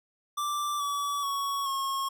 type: tone with pitch steps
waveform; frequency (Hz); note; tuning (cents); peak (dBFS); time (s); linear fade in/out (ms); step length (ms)
square; 1174.7 / 1144.6 / 1115.2 / 1086.6; D6 / D6 / C#6 / C#6; 0 / -45 / +10 / -35; -29; 0.37-2.09; 10; 430
effects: none